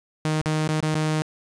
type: tone with dropouts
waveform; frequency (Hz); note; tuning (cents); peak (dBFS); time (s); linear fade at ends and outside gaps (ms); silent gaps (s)
sawtooth; 155.3; D#3; -3; -17; 0.25-1.22; 0; 0.414-0.459 / 0.677-0.69 / 0.805-0.827 / 0.943-0.953
effects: resampled to 22050 Hz + 9-bit